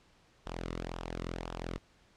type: tone with flanger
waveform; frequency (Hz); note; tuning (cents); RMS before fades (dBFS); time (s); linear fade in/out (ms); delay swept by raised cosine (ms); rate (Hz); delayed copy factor
sawtooth; 42.71; F1; -38; -40; 0.46-1.78; 0; 0.45 to 1.26; 1.9; -0.65
effects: pink hiss -65 dBFS RMS until 2.16 s + low-pass 6000 Hz 12 dB/octave